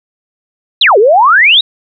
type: exponential two-way sweep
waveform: sine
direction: down then up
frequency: 4262 to 384.4 to 3931 Hz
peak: -3 dBFS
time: 0.81-1.61 s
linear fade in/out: 5 ms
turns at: 0.98 s
effects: none